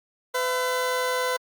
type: tone pair together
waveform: 20% pulse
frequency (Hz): 505 / 673.3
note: B4 / E5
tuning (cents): +39 / +36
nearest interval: perfect fourth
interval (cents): 497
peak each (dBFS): -19 / -29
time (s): 0.34-1.37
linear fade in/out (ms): 10
effects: Opus 48 kbps